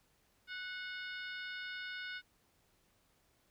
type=harmonic tone with a mistuned harmonic; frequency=727 Hz; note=F#5; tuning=31 cents flat; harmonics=2 / 3 / 4 / 5 / 6 / 7; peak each=-43 / -49 / -51 / -51 / -56 / -58 dBFS; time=0.47-2.22 s; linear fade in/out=50 ms; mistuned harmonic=2; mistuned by=+33 cents; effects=pink hiss -73 dBFS RMS until 3.5 s